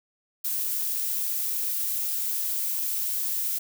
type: noise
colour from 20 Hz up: violet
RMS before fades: -28 dBFS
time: 0.44-3.59 s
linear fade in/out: 10 ms
effects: none